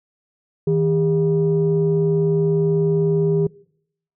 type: tone pair together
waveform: sine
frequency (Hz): 159.49 / 402.4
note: D#3 / G4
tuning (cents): +43 / +45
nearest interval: octave + major third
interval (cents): 1602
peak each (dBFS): -17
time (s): 0.67-3.47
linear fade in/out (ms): 5
effects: noise-tail reverb RT60 0.7 s tail -23 dB re dry + tanh soft clip ceiling -9 dBFS